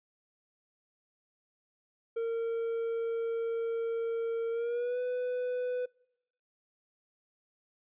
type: tone with pitch glide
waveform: triangle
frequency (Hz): 459 to 497.7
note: A#4 to B4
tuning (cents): -27 to +13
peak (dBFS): -28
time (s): 2.16-5.86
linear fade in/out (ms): 10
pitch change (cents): +140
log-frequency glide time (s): 4.51-4.99
effects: noise-tail reverb RT60 0.9 s tail -26 dB re dry + resampled to 8000 Hz